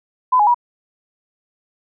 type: tone with pitch steps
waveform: sine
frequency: 1009 / 834 / 965 Hz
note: B5 / G#5 / B5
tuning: +37 / +7 / -40 cents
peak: -10 dBFS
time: 0.32-0.545 s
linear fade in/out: 10 ms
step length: 75 ms
effects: none